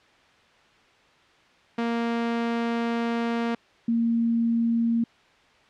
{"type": "tone pair in turn", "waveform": ["sawtooth", "sine"], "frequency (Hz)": [233.1, 231.4], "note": ["A#3", "A#3"], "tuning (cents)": [0, -13], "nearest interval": "unison", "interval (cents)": 13, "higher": "first", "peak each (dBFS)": -20, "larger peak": "neither", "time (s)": [[1.78, 3.55], [3.88, 5.04]], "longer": "first", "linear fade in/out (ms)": 5, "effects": ["white hiss -57 dBFS RMS until 5.69 s", "low-pass 3000 Hz 12 dB/octave"]}